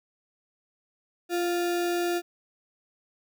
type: tone with sample-and-hold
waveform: sine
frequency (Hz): 347.6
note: F4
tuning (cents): -8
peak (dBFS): -24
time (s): 1.29-2.22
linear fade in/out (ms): 50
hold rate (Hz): 1050
effects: none